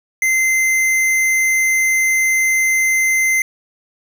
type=tone with hard clipping; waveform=sine; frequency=2073 Hz; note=C7; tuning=17 cents flat; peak=-14 dBFS; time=0.22-3.42 s; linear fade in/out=2 ms; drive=15 dB; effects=none